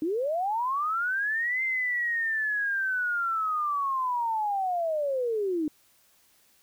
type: linear two-way sweep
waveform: sine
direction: up then down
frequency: 293.7 to 2093 to 293.7 Hz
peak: -25 dBFS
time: 0.02-5.68 s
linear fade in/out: 2 ms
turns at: 1.63 s
effects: white hiss -63 dBFS RMS until 6.62 s